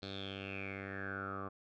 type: tone with low-pass filter sweep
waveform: 10% pulse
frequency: 97.6 Hz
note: G2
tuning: 7 cents flat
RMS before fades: -43 dBFS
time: 0.02-1.49 s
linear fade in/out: 10 ms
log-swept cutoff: 4100 to 1100 Hz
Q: 9.3
effects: none